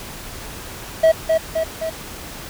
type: tone with echo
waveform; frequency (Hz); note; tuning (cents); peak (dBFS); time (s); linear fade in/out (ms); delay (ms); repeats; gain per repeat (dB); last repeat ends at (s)
triangle; 645; E5; -38; -7; 1.03-1.12; 10; 260; 3; -4; 1.9
effects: pink hiss -34 dBFS RMS until 2.49 s